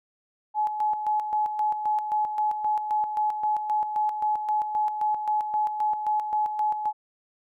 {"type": "tone with tremolo", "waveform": "sine", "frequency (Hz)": 850, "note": "G#5", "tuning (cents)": 40, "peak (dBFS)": -21, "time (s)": [0.54, 6.93], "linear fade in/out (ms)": 50, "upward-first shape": "square", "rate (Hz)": 3.8, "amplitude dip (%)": 55, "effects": []}